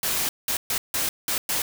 white noise bursts at uneven times, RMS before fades -25 dBFS, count 6, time 0.03-0.29 / 0.48-0.57 / 0.7-0.78 / 0.94-1.09 / 1.28-1.38 / 1.49-1.62 s, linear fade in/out 2 ms, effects none

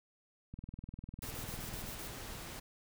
click train, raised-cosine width 5 ms, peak -33 dBFS, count 28, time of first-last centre 0.54-1.89 s, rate 20 Hz
pink noise, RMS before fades -46 dBFS, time 1.22-2.6 s, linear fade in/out 10 ms
blue noise bursts, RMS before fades -48 dBFS, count 7, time 1.22-2.077 s, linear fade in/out 2 ms, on 89 ms, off 39 ms
effects none

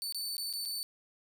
sawtooth tone with dropouts, 4514 Hz, C#8, 31 cents sharp, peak -32 dBFS, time 0.02-0.83 s, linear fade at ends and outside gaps 0 ms, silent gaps 0.124-0.146 / 0.368-0.38 / 0.528-0.536 / 0.652-0.657 s, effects none

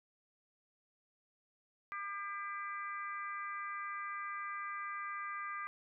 harmonic tone with a mistuned harmonic, 400.8 Hz, G4, 38 cents sharp, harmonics 3 / 4 / 5 / 6, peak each -41 / -47 / -46 / -52 dBFS, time 1.92-5.67 s, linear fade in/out 0 ms, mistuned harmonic 6, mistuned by -42 cents, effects none

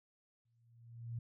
sine tone with exponential growth, 116.9 Hz, A#2, 5 cents sharp, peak -37 dBFS, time 0.45-1.19 s, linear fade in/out 5 ms, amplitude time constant 160 ms, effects none

